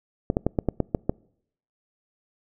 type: clicks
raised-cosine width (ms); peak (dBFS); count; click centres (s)
2; -8; 8; 0.301 / 0.369 / 0.466 / 0.588 / 0.687 / 0.803 / 0.948 / 1.095
effects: noise-tail reverb RT60 0.7 s tail -26 dB re dry